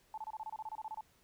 sine tone bursts, 872 Hz, A5, 16 cents flat, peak -39 dBFS, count 14, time 0.14-1.009 s, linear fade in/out 2 ms, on 37 ms, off 27 ms, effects pink hiss -69 dBFS RMS until 1.23 s

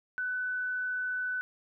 sine tone with frequency modulation, 1499 Hz, F#6, 22 cents sharp, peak -30 dBFS, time 0.18-1.41 s, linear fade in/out 0 ms, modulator 34 Hz, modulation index 0.24, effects none

